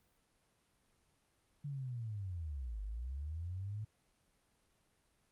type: linear two-way sweep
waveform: sine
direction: down then up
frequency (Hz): 146.83 to 48.62 to 109.7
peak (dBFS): -39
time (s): 1.64-3.85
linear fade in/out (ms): 10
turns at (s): 2.82
effects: pink hiss -75 dBFS RMS until 5.31 s + Opus 32 kbps